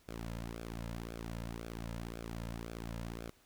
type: tone with flanger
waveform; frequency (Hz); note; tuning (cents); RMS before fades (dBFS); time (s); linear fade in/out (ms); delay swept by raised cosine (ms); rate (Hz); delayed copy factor
sawtooth; 57.1; A#1; -35; -43; 0.08-3.3; 5; 1 to 2.7; 1.9; -0.75
effects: pink hiss -67 dBFS RMS until 3.45 s